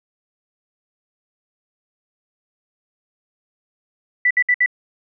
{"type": "tone bursts", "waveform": "sine", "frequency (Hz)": 1975.5, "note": "B6", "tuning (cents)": 0, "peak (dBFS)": -12, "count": 4, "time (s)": [4.25, 4.661], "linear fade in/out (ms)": 5, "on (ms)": 57, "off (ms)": 61, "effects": []}